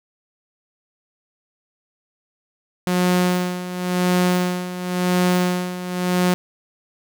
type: tone with tremolo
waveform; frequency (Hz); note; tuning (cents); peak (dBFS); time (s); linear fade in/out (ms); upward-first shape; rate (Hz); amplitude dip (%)
sawtooth; 180.2; F#3; -45; -11; 2.87-6.34; 0; sine; 0.94; 75
effects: none